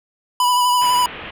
square tone with vibrato, 987.8 Hz, B5, in tune, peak -14 dBFS, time 0.4-1.06 s, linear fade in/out 2 ms, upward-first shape sine, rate 12 Hz, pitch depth 24 cents each way
white low-pass noise, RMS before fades -33 dBFS, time 0.81-1.31 s, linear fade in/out 10 ms, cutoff 3100 Hz, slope 48 dB/octave
effects none

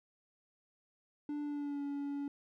triangle tone with pitch glide, 293.7 to 283.7 Hz, D4 to C#4, 0 to +40 cents, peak -34 dBFS, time 1.29-2.28 s, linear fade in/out 2 ms, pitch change -60 cents, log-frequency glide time 1.42-1.82 s, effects none

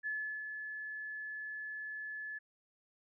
sine tone with ADSR envelope, 1721 Hz, A6, 39 cents flat, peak -34 dBFS, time 0.03-2.39 s, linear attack 36 ms, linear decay 360 ms, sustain -6 dB, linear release 15 ms, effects none

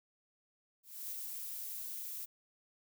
violet noise with ADSR envelope, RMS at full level -41 dBFS, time 0.83-2.26 s, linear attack 280 ms, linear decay 29 ms, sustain -2 dB, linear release 16 ms, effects none

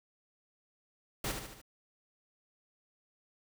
pink noise with echo, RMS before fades -35 dBFS, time 1.24-1.32 s, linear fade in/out 5 ms, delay 74 ms, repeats 4, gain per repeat -5 dB, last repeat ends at 1.616 s, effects none

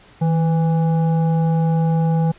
sine tone with frequency modulation, 160.7 Hz, E3, 44 cents flat, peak -14 dBFS, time 0.21-2.32 s, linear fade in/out 10 ms, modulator 660 Hz, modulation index 0.44, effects pink hiss -48 dBFS RMS until 2.38 s + resampled to 8000 Hz

